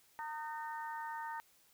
harmonic tone with a mistuned harmonic, 305 Hz, D#4, 34 cents flat, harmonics 3 / 4 / 5 / 6, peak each -41 / -50 / -50 / -49 dBFS, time 0.19-1.4 s, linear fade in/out 0 ms, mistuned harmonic 4, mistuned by +21 cents, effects white hiss -68 dBFS RMS until 1.73 s

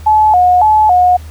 sine tone with vibrato, 788 Hz, G5, 9 cents sharp, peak -5 dBFS, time 0.06-1.17 s, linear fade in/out 10 ms, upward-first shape square, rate 1.8 Hz, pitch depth 150 cents each way, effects added 78 Hz sine -27 dBFS peak until 1.3 s + pink hiss -41 dBFS RMS until 1.3 s

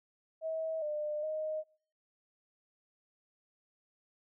sine tone with pitch steps, 642 / 601 / 622 Hz, E5 / D5 / D#5, -46 / +40 / -1 cents, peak -33 dBFS, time 0.41-1.64 s, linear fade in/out 50 ms, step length 410 ms, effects noise-tail reverb RT60 0.5 s tail -25 dB re dry

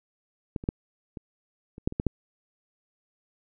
clicks, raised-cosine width 3 ms, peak -16 / -26 / -11 / -24 / -29 / -10 / -24 / -13 / -10 dBFS, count 9, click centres 0.562 / 0.639 / 0.689 / 1.172 / 1.781 / 1.875 / 1.924 / 1.999 / 2.067 s, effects none

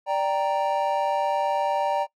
triangle chord, G minor, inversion second, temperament equal, 587.3 / 784 / 932.3 Hz, D5 / G5 / Bb5, 0 / 0 / 0 cents, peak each -24 dBFS, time 0.06-2.07 s, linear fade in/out 50 ms, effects noise-tail reverb RT60 0.1 s tail -20 dB re dry

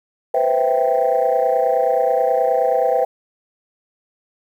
sine chord, C major seventh, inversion third, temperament equal, 493.9 / 523.3 / 659.3 / 784 Hz, B4 / C5 / E5 / G5, 0 / 0 / 0 / 0 cents, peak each -19 dBFS, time 0.34-3.05 s, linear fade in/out 5 ms, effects tanh soft clip ceiling -7 dBFS + 8-bit

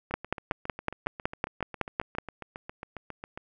two click trains, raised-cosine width 0.5 ms, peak -11 / -23 dBFS, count 12 / 25, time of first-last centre 0.14-2.185 / 0.11-3.375 s, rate 5.38 / 7.35 Hz, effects none

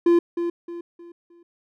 triangle tone with echo, 343.4 Hz, F4, 29 cents flat, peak -11 dBFS, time 0.06-0.19 s, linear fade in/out 5 ms, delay 310 ms, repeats 4, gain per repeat -9 dB, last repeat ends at 1.43 s, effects none

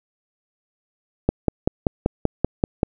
click train, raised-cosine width 2 ms, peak -3 dBFS, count 9, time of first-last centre 1.29-2.831 s, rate 5.19 Hz, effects none

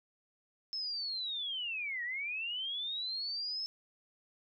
sine linear two-way sweep, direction down then up, 5274 to 1864.7 to 5274 Hz, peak -35 dBFS, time 0.73-3.66 s, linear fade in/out 0 ms, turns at 2.03 s, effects none

